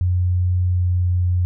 sine tone with pitch glide, 90.1 to 89.43 Hz, F#2 to F2, -45 to +42 cents, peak -15 dBFS, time 0.01-1.45 s, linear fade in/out 0 ms, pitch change -13 cents, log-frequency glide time 0.55-1.06 s, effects none

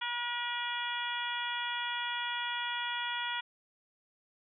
harmonic tone, 480 Hz, B4, 49 cents flat, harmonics 2 / 3 / 4 / 5 / 6 / 7, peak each -38 / -39 / -40 / -43 / -42 / -39 dBFS, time 0.01-3.41 s, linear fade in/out 10 ms, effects none

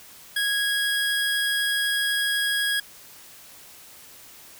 25% pulse tone, 1652 Hz, G#6, 10 cents flat, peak -18 dBFS, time 0.36-2.8 s, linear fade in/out 5 ms, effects white hiss -47 dBFS RMS until 4.59 s

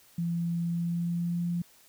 sine tone with pitch glide, 170 to 173.07 Hz, F3 to F3, -46 to -15 cents, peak -27 dBFS, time 0.18-1.62 s, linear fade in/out 5 ms, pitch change +31 cents, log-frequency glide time 0.62-1.47 s, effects white hiss -59 dBFS RMS until 1.88 s

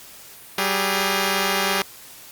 5% pulse tone pair together, 192.3 / 407.5 Hz, G3 / G#4, -33 / -33 cents, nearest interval octave + minor second, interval 1300 cents, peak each -11 dBFS, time 0.58-1.82 s, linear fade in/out 2 ms, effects white hiss -43 dBFS RMS until 2.31 s + Opus 48 kbps

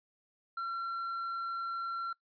triangle tone, 1362 Hz, F6, 44 cents flat, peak -32 dBFS, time 0.57-2.13 s, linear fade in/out 5 ms, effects noise-tail reverb RT60 0.1 s tail -22 dB re dry + resampled to 11025 Hz

